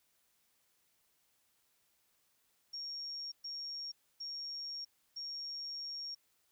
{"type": "tone bursts at uneven times", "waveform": "sine", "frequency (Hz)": 5550, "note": "F8", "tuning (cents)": -12, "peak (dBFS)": -40, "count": 4, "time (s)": [[2.73, 3.32], [3.44, 3.92], [4.2, 4.85], [5.16, 6.15]], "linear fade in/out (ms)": 10, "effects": ["white hiss -75 dBFS RMS until 6.51 s"]}